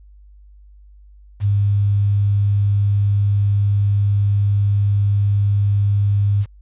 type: tone with quantisation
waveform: sine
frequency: 101.3 Hz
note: G#2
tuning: 43 cents flat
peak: -13 dBFS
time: 1.4-6.46 s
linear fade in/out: 50 ms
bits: 7
effects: added 50 Hz sine -42 dBFS peak until 6.61 s + resampled to 8000 Hz